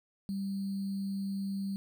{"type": "tone with sample-and-hold", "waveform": "sine", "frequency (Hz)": 196, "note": "G3", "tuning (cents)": 0, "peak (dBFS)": -32, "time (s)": [0.29, 1.76], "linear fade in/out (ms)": 0, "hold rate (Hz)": 4410, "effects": []}